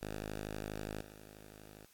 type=tone with level steps; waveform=5% pulse; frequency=52.3 Hz; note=G#1; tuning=13 cents sharp; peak=-29 / -42 dBFS; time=0.01-1.86 s; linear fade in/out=10 ms; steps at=1.01 s; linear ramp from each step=5 ms; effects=white hiss -66 dBFS RMS until 1.93 s + AAC 64 kbps